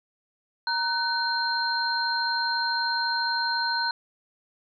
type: tone cluster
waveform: sine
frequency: 937 / 1505 / 4173 Hz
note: A#5 / F#6 / C8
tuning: +9 / +29 / -5 cents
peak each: -28 dBFS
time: 0.67-3.91 s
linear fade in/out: 2 ms
effects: none